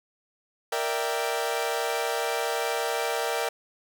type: chord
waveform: sawtooth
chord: E half-diminished seventh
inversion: second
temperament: equal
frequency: 466.2 / 587.3 / 659.3 / 784 Hz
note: Bb4 / D5 / E5 / G5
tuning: 0 / 0 / 0 / 0 cents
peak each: -26 / -29 / -29 / -28 dBFS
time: 0.72-3.49 s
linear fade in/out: 5 ms
effects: none